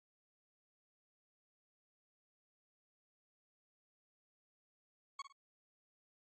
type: tone with echo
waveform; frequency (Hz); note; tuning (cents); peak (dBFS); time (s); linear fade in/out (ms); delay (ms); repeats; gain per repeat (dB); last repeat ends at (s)
40% pulse; 1107; C#6; -3; -40; 5.19-5.22; 5; 53; 2; -10; 5.326
effects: MP3 32 kbps